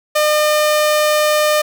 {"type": "tone", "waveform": "sawtooth", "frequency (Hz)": 605, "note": "D#5", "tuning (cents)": -49, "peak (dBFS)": -8, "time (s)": [0.15, 1.62], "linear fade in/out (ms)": 10, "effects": []}